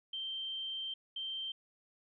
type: tone bursts at uneven times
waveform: sine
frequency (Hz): 3136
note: G7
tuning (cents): 0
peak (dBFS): -37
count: 2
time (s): 0.13-0.94 / 1.16-1.52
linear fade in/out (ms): 5
effects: none